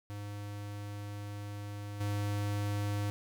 square tone with level steps, 102.6 Hz, G#2, 21 cents flat, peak -40 / -32 dBFS, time 0.1-3.1 s, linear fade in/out 0 ms, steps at 2 s, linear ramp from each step 10 ms, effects none

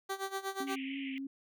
15% pulse tone with tremolo, 388.5 Hz, G4, 16 cents flat, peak -27 dBFS, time 0.09-0.76 s, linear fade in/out 10 ms, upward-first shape sine, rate 8.3 Hz, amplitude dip 85%
sine tone with vibrato, 271.2 Hz, C#4, 38 cents flat, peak -37 dBFS, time 0.6-1.27 s, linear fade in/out 5 ms, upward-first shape triangle, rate 3.3 Hz, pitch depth 31 cents each way
pink band-pass noise, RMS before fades -46 dBFS, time 0.67-1.18 s, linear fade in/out 0 ms, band 2000 to 3100 Hz, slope 96 dB/octave
effects none

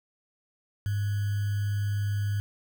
sine tone with sample-and-hold, 101.9 Hz, G#2, 32 cents flat, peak -25 dBFS, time 0.86-2.4 s, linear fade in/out 0 ms, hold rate 1575 Hz, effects none

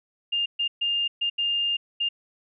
sine tone bursts at uneven times, 2811 Hz, F7, 11 cents sharp, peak -22 dBFS, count 6, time 0.32-0.46 / 0.59-0.68 / 0.81-1.08 / 1.21-1.3 / 1.38-1.77 / 2-2.09 s, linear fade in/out 10 ms, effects none

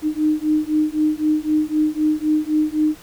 sine beating tone pair, 304.9 / 308.8 Hz, D#4 / D#4, -35 / -13 cents, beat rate 3.9 Hz, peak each -19 dBFS, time 0.02-2.96 s, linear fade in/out 50 ms, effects pink hiss -44 dBFS RMS until 3.02 s

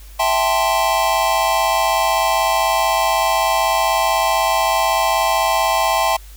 square chord, A minor seventh, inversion second, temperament equal, 659.3 / 784 / 880 / 1046.5 Hz, E5 / G5 / A5 / C6, 0 / 0 / 0 / 0 cents, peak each -21 dBFS, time 0.19-6.17 s, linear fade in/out 10 ms, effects added 50 Hz sine -36 dBFS peak until 6.36 s + white hiss -46 dBFS RMS until 6.36 s

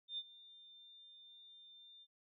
sine tone with ADSR envelope, 3599 Hz, A7, 38 cents sharp, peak -38 dBFS, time 0.08-2.07 s, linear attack 99 ms, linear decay 47 ms, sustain -19 dB, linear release 47 ms, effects none

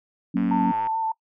sine chord, F# major, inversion none, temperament equal, 185 / 233.1 / 277.2 Hz, F#3 / A#3 / C#4, 0 / 0 / 0 cents, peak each -24 dBFS, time 0.34-0.72 s, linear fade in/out 10 ms
click train, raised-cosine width 0.5 ms, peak -23 dBFS, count 55, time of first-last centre 0.37-0.87 s, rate 108 Hz
sine tone with vibrato, 893 Hz, A5, 25 cents sharp, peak -22 dBFS, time 0.51-1.12 s, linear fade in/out 5 ms, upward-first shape square, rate 6.8 Hz, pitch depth 15 cents each way
effects noise-tail reverb RT60 0.1 s tail -23 dB re dry

